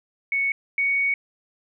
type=tone pair in turn; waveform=sine; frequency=2217 / 2232 Hz; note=C#7 / C#7; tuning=0 / +11 cents; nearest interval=unison; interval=11 cents; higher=second; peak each=-20 / -19 dBFS; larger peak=second; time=0.32-0.52 / 0.78-1.14 s; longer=second; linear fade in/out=2 ms; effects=none